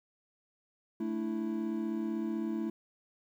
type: chord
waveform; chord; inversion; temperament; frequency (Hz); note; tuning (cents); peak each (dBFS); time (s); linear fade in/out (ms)
triangle; A suspended fourth; none; equal; 220 / 293.7 / 329.6; A3 / D4 / E4; 0 / 0 / 0; -33 / -39 / -33; 1-2.7; 5
effects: 11-bit